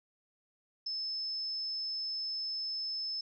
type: tone with ADSR envelope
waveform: sine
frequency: 5240 Hz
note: E8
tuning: 11 cents flat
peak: -31 dBFS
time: 0.86-3.21 s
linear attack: 9 ms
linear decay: 3 ms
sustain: -3 dB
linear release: 5 ms
effects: none